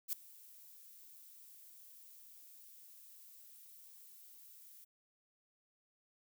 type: noise with ADSR envelope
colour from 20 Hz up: violet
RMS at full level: -35 dBFS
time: 0.08-4.85 s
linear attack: 48 ms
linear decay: 4 ms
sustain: -23 dB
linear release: 14 ms
effects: none